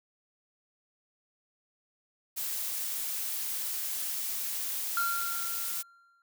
blue noise, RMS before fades -34 dBFS, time 2.36-5.83 s, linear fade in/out 20 ms
triangle tone with exponential decay, 1382 Hz, F6, 19 cents flat, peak -24 dBFS, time 4.97-6.22 s, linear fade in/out 1 ms, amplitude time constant 270 ms
effects none

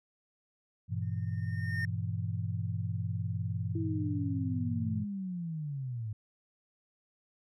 sine chord, E diminished, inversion first, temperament just, 98.89 / 118.67 / 164.81 Hz, G2 / Bb2 / E3, +16 / +31 / 0 cents, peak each -34 / -36 / -38 dBFS, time 0.88-5.06 s, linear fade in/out 50 ms
triangle tone with exponential growth, 1827 Hz, A#6, 35 cents flat, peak -30 dBFS, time 1.02-1.85 s, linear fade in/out 2 ms, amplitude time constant 180 ms
sine linear sweep, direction down, 329.6 to 103.83 Hz, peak -34 dBFS, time 3.75-6.13 s, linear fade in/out 5 ms
effects none

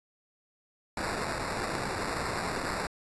blue noise with sample-and-hold, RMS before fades -33 dBFS, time 0.97-2.87 s, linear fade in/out 2 ms, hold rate 3150 Hz, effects resampled to 24000 Hz

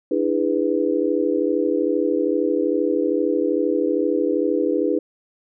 sine chord, E dominant seventh, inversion third, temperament just, 296.7 / 329.6 / 412 / 494.4 Hz, D4 / E4 / G#4 / B4, +18 / 0 / -14 / +2 cents, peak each -23 dBFS, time 0.11-4.99 s, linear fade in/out 5 ms, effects none

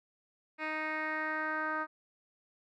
10% pulse tone with low-pass filter sweep, 311.1 Hz, D#4, in tune, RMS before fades -35 dBFS, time 0.58-1.87 s, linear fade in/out 50 ms, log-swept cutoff 2500 to 1400 Hz, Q 3.5, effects none

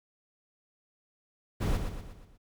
brown noise with echo, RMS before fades -28 dBFS, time 1.6-1.78 s, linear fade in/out 20 ms, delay 120 ms, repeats 5, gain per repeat -6 dB, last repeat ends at 2.38 s, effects none

